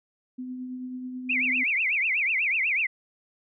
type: tone with tremolo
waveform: sine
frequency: 253.4 Hz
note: B3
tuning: 45 cents sharp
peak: -31 dBFS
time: 0.38-1.64 s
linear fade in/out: 10 ms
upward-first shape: triangle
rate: 9.2 Hz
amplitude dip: 35%
type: tone with vibrato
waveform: sine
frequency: 2349 Hz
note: D7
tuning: in tune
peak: -22 dBFS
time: 1.29-2.87 s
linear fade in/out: 10 ms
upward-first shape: triangle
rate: 8.1 Hz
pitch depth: 290 cents each way
effects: none